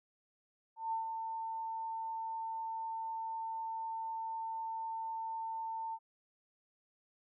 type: tone with ADSR envelope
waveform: sine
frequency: 898 Hz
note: A5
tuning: 35 cents sharp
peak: -32 dBFS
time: 0.76-5.99 s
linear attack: 160 ms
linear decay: 130 ms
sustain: -5 dB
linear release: 54 ms
effects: none